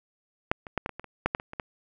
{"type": "clicks", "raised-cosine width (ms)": 0.5, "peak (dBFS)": [-7, -25, -11, -14, -21, -22, -28, -8, -10, -25, -24, -16], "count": 12, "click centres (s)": [0.515, 0.668, 0.777, 0.861, 0.893, 0.996, 1.043, 1.26, 1.349, 1.399, 1.534, 1.598], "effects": []}